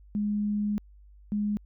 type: tone bursts at uneven times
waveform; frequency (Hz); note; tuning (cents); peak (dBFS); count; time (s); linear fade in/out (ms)
sine; 207.7; G#3; 0; -25; 2; 0.15-0.78 / 1.32-1.57; 0
effects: added 50 Hz sine -50 dBFS peak until 1.65 s